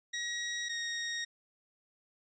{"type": "tone pair in turn", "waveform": "20% pulse", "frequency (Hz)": [1900, 1869.5], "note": ["A#6", "A#6"], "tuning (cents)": [33, 4], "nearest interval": "unison", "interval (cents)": 29, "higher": "first", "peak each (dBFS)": [-29, -29], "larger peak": "neither", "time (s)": [[0.13, 0.69], [0.69, 1.25]], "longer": "neither", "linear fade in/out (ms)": 10, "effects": ["resampled to 16000 Hz"]}